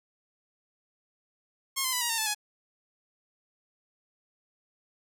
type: tone with pitch steps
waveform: 5% pulse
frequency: 1077 / 1033.1 / 991 / 950.7 / 911.9 / 874.8 / 839.2 Hz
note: C6 / C6 / B5 / A#5 / A#5 / A5 / G#5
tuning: +50 / -22 / +6 / +34 / -38 / -10 / +18 cents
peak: -15 dBFS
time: 1.76-2.348 s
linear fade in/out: 20 ms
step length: 84 ms
effects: none